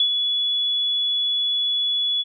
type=tone with ADSR envelope; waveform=sine; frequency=3407 Hz; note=G#7; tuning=44 cents sharp; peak=-14 dBFS; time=0-2.24 s; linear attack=3 ms; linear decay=80 ms; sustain=-5 dB; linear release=34 ms; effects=none

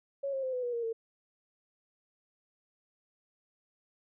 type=tone with pitch steps; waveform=sine; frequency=554.4 / 536.1 / 518.5 / 501.4 / 484.9 / 468.9 / 453.4 Hz; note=C#5 / C5 / C5 / B4 / B4 / A#4 / A#4; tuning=0 / +42 / -16 / +26 / -32 / +10 / -48 cents; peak=-31 dBFS; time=0.23-0.93 s; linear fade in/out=10 ms; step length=100 ms; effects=none

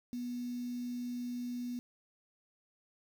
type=tone with quantisation; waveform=sine; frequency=244.3 Hz; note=B3; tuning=19 cents flat; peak=-36 dBFS; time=0.13-1.79 s; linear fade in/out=0 ms; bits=9; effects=none

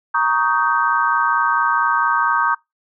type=chord; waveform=sine; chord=Eb dominant seventh; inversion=second; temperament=just; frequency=933.4 / 1120.1 / 1244.5 / 1555.6 Hz; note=Bb5 / Db6 / Eb6 / G6; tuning=+2 / +18 / 0 / -14 cents; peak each=-20 dBFS; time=0.14-2.55 s; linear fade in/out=10 ms; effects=noise-tail reverb RT60 0.2 s tail -25 dB re dry

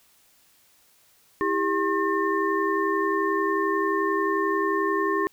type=tone cluster; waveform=sine; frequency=327 / 398.3 / 1074 / 1804 Hz; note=E4 / G4 / C6 / A6; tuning=-14 / +28 / +45 / +43 cents; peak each=-28 / -25 / -26 / -30 dBFS; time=1.41-5.27 s; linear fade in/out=0 ms; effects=white hiss -60 dBFS RMS until 5.32 s

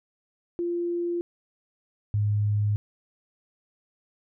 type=tone pair in turn; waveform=sine; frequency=346 / 104.12 Hz; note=F4 / G#2; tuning=-16 / +5 cents; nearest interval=octave + major sixth; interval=2079 cents; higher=first; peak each=-25 / -21 dBFS; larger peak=second; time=0.59-1.21 / 2.14-2.76 s; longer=neither; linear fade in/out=0 ms; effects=none

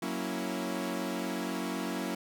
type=chord; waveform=sawtooth; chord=F# dominant seventh; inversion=none; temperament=equal; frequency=185 / 233.1 / 277.2 / 329.6 Hz; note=F#3 / A#3 / C#4 / E4; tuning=0 / 0 / 0 / 0 cents; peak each=-34 dBFS; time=0.02-2.15 s; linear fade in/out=5 ms; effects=none

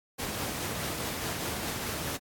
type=noise with tremolo; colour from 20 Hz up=pink; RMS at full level=-33 dBFS; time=0.18-2.18 s; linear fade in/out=20 ms; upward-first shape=triangle; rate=4.8 Hz; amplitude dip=25%; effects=high-pass 80 Hz 12 dB/octave + AAC 64 kbps

